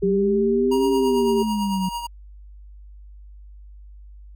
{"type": "tone with vibrato", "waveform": "sine", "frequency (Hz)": 395.9, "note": "G4", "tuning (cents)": 17, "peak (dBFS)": -18, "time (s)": [0.02, 1.43], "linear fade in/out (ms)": 10, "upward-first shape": "sine", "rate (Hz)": 18, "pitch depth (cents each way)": 20}
{"type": "exponential two-way sweep", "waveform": "sine", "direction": "up then down", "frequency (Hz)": [182.5, 277.2, 182.5], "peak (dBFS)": -21, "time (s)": [0.03, 1.89], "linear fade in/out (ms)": 5, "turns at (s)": 0.88}
{"type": "tone with tremolo", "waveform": "square", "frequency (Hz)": 947, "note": "A#5", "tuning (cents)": 27, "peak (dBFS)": -25, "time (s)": [0.71, 2.07], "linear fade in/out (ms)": 10, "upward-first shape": "triangle", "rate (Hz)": 9, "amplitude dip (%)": 60}
{"effects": ["added 50 Hz sine -40 dBFS peak until 4.35 s"]}